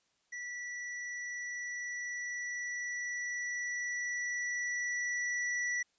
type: tone with level ramp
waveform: square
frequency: 1954 Hz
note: B6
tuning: 19 cents flat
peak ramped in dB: -40 to -32 dBFS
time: 0.32-5.83 s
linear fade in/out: 10 ms
effects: white hiss -75 dBFS RMS until 5.98 s + resampled to 16000 Hz